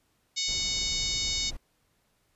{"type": "harmonic tone", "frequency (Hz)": 740, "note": "F#5", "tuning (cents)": 0, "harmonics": [3, 4, 5, 6, 7, 8, 9, 10], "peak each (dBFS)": [-38, -41, -32, -35, -34, -38, -37, -40], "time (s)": [0.36, 1.51], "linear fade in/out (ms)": 20}
{"type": "noise", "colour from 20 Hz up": "brown", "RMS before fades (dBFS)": -40, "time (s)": [0.48, 1.57], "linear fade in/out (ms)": 5}
{"effects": ["pink hiss -71 dBFS RMS until 2.35 s", "resampled to 32000 Hz"]}